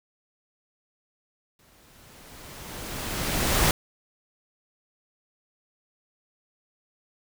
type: noise with exponential growth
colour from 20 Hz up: pink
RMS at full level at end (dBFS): -20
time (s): 1.59-3.71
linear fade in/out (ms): 2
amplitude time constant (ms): 460
effects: none